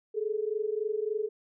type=tone pair together; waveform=sine; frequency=416.5 / 440 Hz; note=G#4 / A4; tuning=+5 / 0 cents; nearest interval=minor second; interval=95 cents; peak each=-31 / -31 dBFS; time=0.14-1.29 s; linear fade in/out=20 ms; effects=none